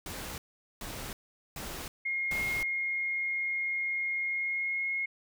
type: noise bursts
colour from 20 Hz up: pink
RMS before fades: -40 dBFS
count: 4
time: 0.06-2.63 s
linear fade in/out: 2 ms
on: 320 ms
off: 430 ms
type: tone with pitch glide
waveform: sine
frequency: 2142 to 2159 Hz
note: C7 to C#7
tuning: +40 to -46 cents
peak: -29 dBFS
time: 2.05-5.06 s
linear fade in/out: 10 ms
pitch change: +14 cents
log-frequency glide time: 4.22-4.87 s
effects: none